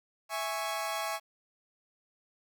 sawtooth chord, C# minor, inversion first, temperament equal, 659.3 / 830.6 / 1108.7 Hz, E5 / G#5 / C#6, 0 / 0 / 0 cents, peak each -33 dBFS, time 0.29-1.2 s, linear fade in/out 50 ms, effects 10-bit

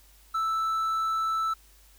triangle tone, 1318.5 Hz, E6, in tune, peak -23 dBFS, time 0.34-1.54 s, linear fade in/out 10 ms, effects added 50 Hz sine -56 dBFS peak until 1.98 s + white hiss -59 dBFS RMS until 1.98 s

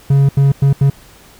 triangle tone bursts at uneven times, 138.59 Hz, C#3, in tune, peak -5 dBFS, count 4, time 0.1-0.29 / 0.37-0.52 / 0.62-0.73 / 0.81-0.9 s, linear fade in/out 5 ms, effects pink hiss -43 dBFS RMS until 1.39 s

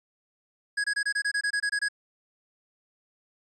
square tone bursts, 1661.2 Hz, G#6, in tune, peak -25 dBFS, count 12, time 0.77-1.886 s, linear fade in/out 10 ms, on 71 ms, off 24 ms, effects resampled to 24000 Hz

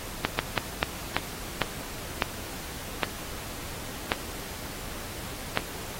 slowing click train, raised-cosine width 0.3 ms, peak -6 dBFS, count 10, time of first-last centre 0.25-5.574 s, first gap 140 ms, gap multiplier 1.34, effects pink hiss -39 dBFS RMS until 5.99 s + AAC 48 kbps

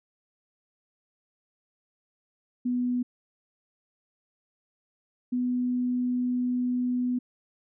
sine tone pair in turn, 246.9 / 248.2 Hz, B3 / B3, 0 / +9 cents, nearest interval unison, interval 9 cents, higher second, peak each -24 dBFS, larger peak neither, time 2.65-3.03 / 5.32-7.19 s, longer second, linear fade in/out 10 ms, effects none

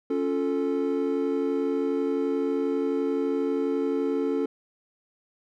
triangle chord, Db augmented, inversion none, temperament equal, 277.2 / 349.2 / 440 Hz, Db4 / F4 / A4, 0 / 0 / 0 cents, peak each -25 / -29 / -25 dBFS, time 0.1-4.46 s, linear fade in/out 5 ms, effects none

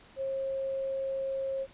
sine tone, 538 Hz, C5, 48 cents sharp, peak -30 dBFS, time 0.16-1.67 s, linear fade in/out 50 ms, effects pink hiss -56 dBFS RMS until 1.73 s + resampled to 8000 Hz

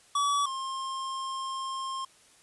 square tone pair in turn, 1142 / 1063.6 Hz, D6 / C6, -49 / +28 cents, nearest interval minor second, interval 123 cents, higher first, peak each -25 / -33 dBFS, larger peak first, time 0.15-0.46 / 0.46-2.05 s, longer second, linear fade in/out 5 ms, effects white hiss -59 dBFS RMS until 2.42 s + resampled to 24000 Hz

